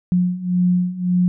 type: beating tone pair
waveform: sine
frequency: 178.4 / 180.2 Hz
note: F3 / F#3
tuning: +37 / -45 cents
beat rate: 1.8 Hz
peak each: -20 / -17 dBFS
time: 0.12-1.28 s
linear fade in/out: 0 ms
effects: none